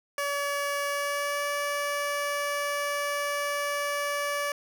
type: tone with pitch glide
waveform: 15% pulse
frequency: 570 to 576.6 Hz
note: C#5 to D5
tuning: +48 to -32 cents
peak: -21 dBFS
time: 0.18-4.52 s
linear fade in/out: 2 ms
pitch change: +20 cents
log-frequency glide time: 0.88-1.44 s
effects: none